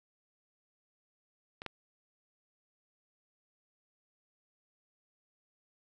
clicks, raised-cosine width 0.3 ms, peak -26 / -21 dBFS, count 2, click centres 1.619 / 1.663 s, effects none

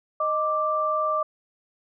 sine tone pair together, 620.5 / 1176 Hz, D#5 / D6, -5 / +2 cents, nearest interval major seventh, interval 1107 cents, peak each -26 / -23 dBFS, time 0.2-1.23 s, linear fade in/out 5 ms, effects none

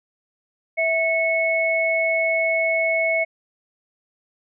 sine tone pair together, 654.6 / 2200 Hz, E5 / C#7, -12 / -14 cents, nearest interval octave + major sixth, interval 2098 cents, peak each -21 / -20 dBFS, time 0.77-3.25 s, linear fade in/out 20 ms, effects none

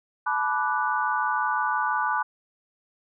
sine chord, B minor seventh, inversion third, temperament equal with one note detuned, 861.9 / 987.8 / 1174.7 / 1480 Hz, A5 / B5 / D6 / F#6, -36 / 0 / 0 / 0 cents, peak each -28 dBFS, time 0.26-2.23 s, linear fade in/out 10 ms, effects none

